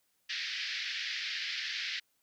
pink band-pass noise, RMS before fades -37 dBFS, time 0.29-2 s, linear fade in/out 10 ms, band 1700 to 5200 Hz, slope 48 dB/octave, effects white hiss -75 dBFS RMS until 2.22 s

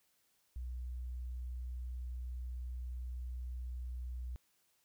sine tone, 61.74 Hz, B1, in tune, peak -39 dBFS, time 0.56-4.36 s, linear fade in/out 0 ms, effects white hiss -75 dBFS RMS until 4.84 s

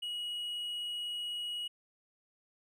triangle tone, 2906 Hz, F#7, 32 cents flat, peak -34 dBFS, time 0.02-1.68 s, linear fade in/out 10 ms, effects none

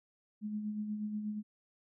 sine tone with tremolo, 211.2 Hz, G#3, 29 cents sharp, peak -33 dBFS, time 0.41-1.43 s, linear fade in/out 50 ms, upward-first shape sine, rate 8.3 Hz, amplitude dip 45%, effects none

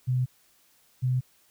sine tone pair in turn, 126.8 / 127.32 Hz, B2 / C3, +46 / -47 cents, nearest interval unison, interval 7 cents, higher second, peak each -22 dBFS, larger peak neither, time 0.07-0.26 / 1.02-1.21 s, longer neither, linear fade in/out 20 ms, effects white hiss -63 dBFS RMS until 1.5 s

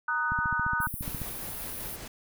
sine chord, D# minor, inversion second, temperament just, 933.4 / 1244.5 / 1493.4 Hz, A#5 / D#6 / F#6, +2 / 0 / +16 cents, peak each -33 / -31 / -28 dBFS, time 0.08-0.87 s, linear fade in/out 5 ms
click train, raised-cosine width 5 ms, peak -23 dBFS, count 14, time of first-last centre 0.32-1.217 s, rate 14.5 Hz
white high-pass noise, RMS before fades -39 dBFS, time 0.8-1.97 s, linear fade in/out 20 ms, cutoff 9300 Hz, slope 96 dB/octave
pink noise with tremolo, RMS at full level -41 dBFS, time 1.02-2.08 s, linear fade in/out 5 ms, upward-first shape sine, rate 5.1 Hz, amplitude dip 30%
effects none

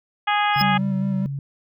harmonic tone, 414.1 Hz, G#4, 5 cents flat, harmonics 2 / 3 / 4 / 5 / 6 / 7 / 8, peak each -20 / -24 / -26 / -28 / -30 / -31 / -32 dBFS, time 0.27-0.78 s, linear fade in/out 10 ms
square tone with exponential growth, 5110 Hz, D#8, 45 cents sharp, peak -18 dBFS, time 0.53-0.62 s, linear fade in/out 5 ms, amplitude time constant 18 ms
sine tone, 139.2 Hz, C#3, 8 cents sharp, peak -25 dBFS, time 0.56-1.39 s, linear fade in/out 2 ms
triangle tone with vibrato, 193 Hz, G3, 27 cents flat, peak -19 dBFS, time 0.61-1.26 s, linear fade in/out 0 ms, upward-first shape square, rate 4.9 Hz, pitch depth 20 cents each way
effects none

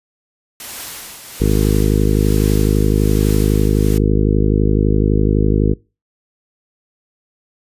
white noise with tremolo, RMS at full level -28 dBFS, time 0.6-3.98 s, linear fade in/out 2 ms, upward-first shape triangle, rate 1.2 Hz, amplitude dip 60%
harmonic tone, 51.91 Hz, G#1, in tune, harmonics 1 / 2 / 3 / 4 / 5 / 6 / 7 / 8 / 9, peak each -15 / -18 / -20 / -21 / -22 / -23 / -23 / -24 / -25 dBFS, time 1.4-5.74 s, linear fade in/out 10 ms
effects noise-tail reverb RT60 0.3 s tail -25 dB re dry + resampled to 32000 Hz

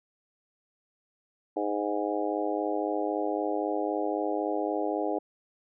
harmonic tone with a mistuned harmonic, 103.83 Hz, G#2, in tune, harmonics 3 / 4 / 5 / 6 / 7 / 8, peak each -32 / -33 / -34 / -35 / -35 / -36 dBFS, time 1.56-5.19 s, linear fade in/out 10 ms, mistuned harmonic 8, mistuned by -21 cents, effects none

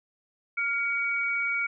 sine tone pair together, 1400 / 2258 Hz, F6 / C#7, +4 / +31 cents, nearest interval minor sixth, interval 827 cents, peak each -31 / -26 dBFS, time 0.57-1.67 s, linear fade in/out 10 ms, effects none

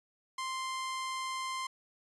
sawtooth tone, 1046.5 Hz, C6, in tune, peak -31 dBFS, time 0.38-1.67 s, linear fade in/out 5 ms, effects resampled to 24000 Hz

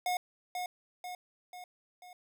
square tone with echo, 723 Hz, F#5, 40 cents flat, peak -30 dBFS, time 0.06-0.17 s, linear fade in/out 2 ms, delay 490 ms, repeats 4, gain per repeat -5 dB, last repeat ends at 2.13 s, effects none

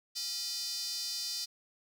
square tone with high-pass filter, 275.7 Hz, C#4, 9 cents flat, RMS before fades -37 dBFS, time 0.15-1.46 s, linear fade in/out 20 ms, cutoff 4800 Hz, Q 5.3, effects none

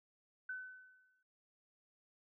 sine tone with exponential decay, 1511 Hz, F#6, 36 cents sharp, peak -39 dBFS, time 0.49-1.23 s, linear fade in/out 5 ms, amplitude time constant 160 ms, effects none

